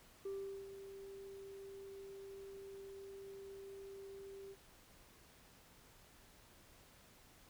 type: tone with ADSR envelope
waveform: sine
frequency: 392 Hz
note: G4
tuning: in tune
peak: -38 dBFS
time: 0.25-4.56 s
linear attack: 7 ms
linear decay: 400 ms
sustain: -11 dB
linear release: 43 ms
effects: tanh soft clip ceiling -39 dBFS + pink hiss -64 dBFS RMS until 7.49 s